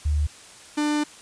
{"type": "tone pair in turn", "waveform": ["sine", "45% pulse"], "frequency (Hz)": [74.5, 298], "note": ["D2", "D4"], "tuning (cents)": [25, 25], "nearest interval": "2 octaves", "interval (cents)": 2400, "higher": "second", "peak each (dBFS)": [-19, -21], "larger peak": "first", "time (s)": [[0.05, 0.27], [0.77, 1.04]], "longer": "second", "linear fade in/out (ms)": 10, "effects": ["white hiss -46 dBFS RMS until 1.21 s", "resampled to 22050 Hz"]}